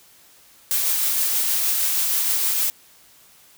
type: noise with tremolo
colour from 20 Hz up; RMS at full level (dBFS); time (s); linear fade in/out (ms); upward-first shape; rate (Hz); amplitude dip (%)
blue; -20; 0.71-2.7; 0; triangle; 6.4; 25
effects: white hiss -52 dBFS RMS until 3.57 s